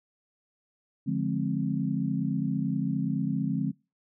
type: chord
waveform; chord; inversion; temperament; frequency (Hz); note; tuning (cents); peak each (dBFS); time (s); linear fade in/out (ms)
sine; D half-diminished seventh; none; just; 146.83 / 176.2 / 211.4 / 264.3; D3 / F3 / Ab3 / C4; 0 / +16 / +31 / +18; -31; 1.06-3.72; 20
effects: noise-tail reverb RT60 0.3 s tail -26 dB re dry